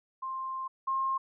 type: tone pair in turn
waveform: sine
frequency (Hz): 1053 / 1066.5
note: C6 / C6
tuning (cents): +11 / +33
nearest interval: unison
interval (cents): 22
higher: second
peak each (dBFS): -33 / -27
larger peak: second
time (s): 0.22-0.68 / 0.87-1.18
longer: first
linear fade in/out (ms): 10
effects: none